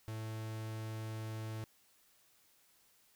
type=tone; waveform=45% pulse; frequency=110 Hz; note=A2; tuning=in tune; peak=-40 dBFS; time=0.08-1.64 s; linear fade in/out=0 ms; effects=white hiss -69 dBFS RMS until 3.15 s